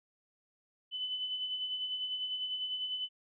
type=tone with tremolo; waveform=sine; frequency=3013 Hz; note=F#7; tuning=31 cents sharp; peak=-32 dBFS; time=0.91-3.09 s; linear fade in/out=50 ms; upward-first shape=sine; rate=10 Hz; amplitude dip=45%; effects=none